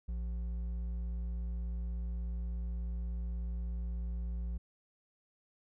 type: tone with hard clipping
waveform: triangle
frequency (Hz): 58.27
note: A#1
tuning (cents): 0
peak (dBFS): -36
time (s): 0.08-4.58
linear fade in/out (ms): 10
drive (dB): 9
effects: none